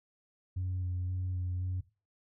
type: tone with vibrato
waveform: sine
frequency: 91.1 Hz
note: F#2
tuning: 26 cents flat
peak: -30 dBFS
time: 0.56-1.81 s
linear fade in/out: 10 ms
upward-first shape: square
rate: 1.9 Hz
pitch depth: 15 cents each way
effects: noise-tail reverb RT60 0.3 s tail -17 dB re dry + tanh soft clip ceiling -29 dBFS